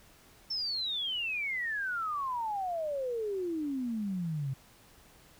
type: exponential sweep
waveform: sine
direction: down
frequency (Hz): 5420 to 129.8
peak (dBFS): -31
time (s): 0.5-4.54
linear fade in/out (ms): 10
effects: pink hiss -59 dBFS RMS until 5.39 s